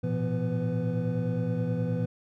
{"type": "tone cluster", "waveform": "triangle", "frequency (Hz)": [109.8, 119.3, 169.9, 248.1, 498.7], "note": ["A2", "A#2", "F3", "B3", "B4"], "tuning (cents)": [-3, 41, -47, 8, 17], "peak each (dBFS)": [-33, -29, -28, -33, -33], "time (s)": [0.03, 2.06], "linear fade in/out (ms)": 10, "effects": []}